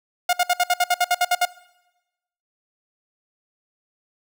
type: tone bursts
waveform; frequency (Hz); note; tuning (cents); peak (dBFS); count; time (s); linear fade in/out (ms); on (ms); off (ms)
sawtooth; 714; F5; +38; -12; 12; 0.29-1.453; 5; 41; 61
effects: noise-tail reverb RT60 1.0 s tail -21 dB re dry